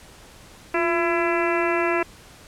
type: harmonic tone with a mistuned harmonic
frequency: 335.8 Hz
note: E4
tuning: 32 cents sharp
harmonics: 1 / 2 / 3 / 4 / 5 / 6 / 7 / 8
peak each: -23 / -26 / -28 / -29 / -30 / -31 / -31 / -32 dBFS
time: 0.74-2.03 s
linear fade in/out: 5 ms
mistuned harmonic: 1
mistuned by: +65 cents
effects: pink hiss -47 dBFS RMS until 2.47 s + low-pass 11000 Hz 12 dB/octave